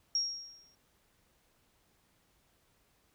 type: tone with exponential decay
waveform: sine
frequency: 5588 Hz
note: F8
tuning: in tune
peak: -26 dBFS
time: 0.15-0.75 s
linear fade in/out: 2 ms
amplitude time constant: 130 ms
effects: pink hiss -71 dBFS RMS until 3.14 s